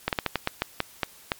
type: slowing click train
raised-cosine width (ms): 0.3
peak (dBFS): -7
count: 10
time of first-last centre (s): 0.08-1.319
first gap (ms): 48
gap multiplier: 1.25
effects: white hiss -51 dBFS RMS until 1.39 s + MP3 96 kbps